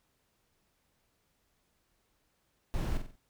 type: noise with echo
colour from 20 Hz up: brown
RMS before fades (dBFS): -32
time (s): 2.74-2.97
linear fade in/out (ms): 0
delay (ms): 46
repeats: 4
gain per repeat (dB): -7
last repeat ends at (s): 3.154
effects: pink hiss -75 dBFS RMS until 3.29 s